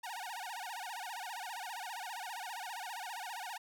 sawtooth tone with vibrato, 830.6 Hz, G#5, in tune, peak -37 dBFS, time 0.03-3.58 s, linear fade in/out 10 ms, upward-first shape sine, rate 15 Hz, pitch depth 250 cents each way, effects none

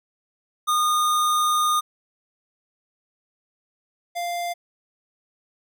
square tone pair in turn, 1224 / 696.3 Hz, D#6 / F5, -29 / -5 cents, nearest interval minor seventh, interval 976 cents, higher first, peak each -19 / -26 dBFS, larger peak first, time 0.67-1.81 / 4.15-4.54 s, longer first, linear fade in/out 20 ms, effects none

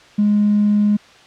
triangle tone with tanh clipping, 207.7 Hz, G#3, in tune, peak -11 dBFS, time 0.18-0.97 s, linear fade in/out 10 ms, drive 1 dB, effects white hiss -45 dBFS RMS until 1.26 s + low-pass 4000 Hz 12 dB/octave

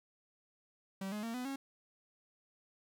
45% pulse tone with pitch steps, 192.9 / 210.4 / 229.4 / 250.2 / 272.8 Hz, G3 / G#3 / A#3 / B3 / C#4, -28 / +23 / -28 / +23 / -28 cents, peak -38 dBFS, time 1.01-1.56 s, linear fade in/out 5 ms, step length 110 ms, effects 12-bit

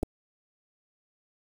clicks, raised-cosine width 2 ms, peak -20 / -14 dBFS, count 2, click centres 0.029 / 0.032 s, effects 7-bit

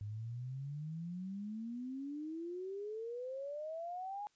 sine exponential sweep, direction up, 101.3 to 840 Hz, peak -40 dBFS, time 0.01-4.27 s, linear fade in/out 0 ms, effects white hiss -75 dBFS RMS until 4.35 s + resampled to 16000 Hz

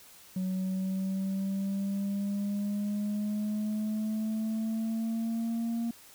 sine exponential sweep, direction up, 185.6 to 233.1 Hz, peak -26 dBFS, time 0.36-5.91 s, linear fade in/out 5 ms, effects tanh soft clip ceiling -28 dBFS + white hiss -54 dBFS RMS until 6.14 s

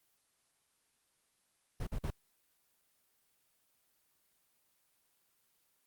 brown noise bursts, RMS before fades -36 dBFS, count 3, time 1.8-2.105 s, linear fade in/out 5 ms, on 69 ms, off 49 ms, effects white hiss -75 dBFS RMS until 5.86 s + Opus 24 kbps

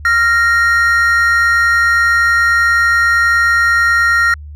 triangle tone pair together, 1386.3 / 1864.7 Hz, F6 / A#6, -13 / 0 cents, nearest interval perfect fourth, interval 513 cents, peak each -10 dBFS, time 0.05-4.34 s, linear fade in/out 2 ms, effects added 74 Hz sine -28 dBFS peak until 4.55 s

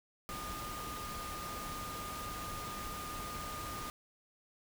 sine tone in noise, 1220 Hz, D#6, 34 cents flat, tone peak -43 dBFS, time 0.29-3.9 s, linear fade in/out 0 ms, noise pink, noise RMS -44 dBFS, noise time 0.29-3.9 s, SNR -2 dB, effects none

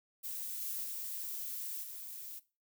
violet noise with level steps, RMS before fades -41 / -39 / -41 / -46 dBFS, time 0.23-2.4 s, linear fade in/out 20 ms, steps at 0.6 / 0.83 / 1.82 s, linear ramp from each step 20 ms, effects noise-tail reverb RT60 0.3 s tail -18 dB re dry

